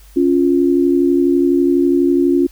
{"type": "tone pair together", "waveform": "sine", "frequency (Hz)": [277.2, 349.3], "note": ["C#4", "F4"], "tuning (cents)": [0, 0], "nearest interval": "major third", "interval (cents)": 400, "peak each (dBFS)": -13, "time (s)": [0.16, 2.47], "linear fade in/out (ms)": 10, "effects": ["added 50 Hz sine -40 dBFS peak until 2.51 s", "white hiss -49 dBFS RMS until 2.51 s"]}